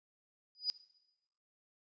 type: tone with exponential growth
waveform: sine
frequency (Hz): 4940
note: D#8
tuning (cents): -13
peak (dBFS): -27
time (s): 0.55-0.7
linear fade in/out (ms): 0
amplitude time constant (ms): 31
effects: noise-tail reverb RT60 0.9 s tail -18 dB re dry + resampled to 16000 Hz